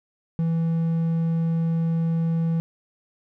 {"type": "tone", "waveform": "triangle", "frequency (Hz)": 164.81, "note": "E3", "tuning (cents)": 0, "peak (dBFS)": -18, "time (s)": [0.39, 2.6], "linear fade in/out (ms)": 0, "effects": []}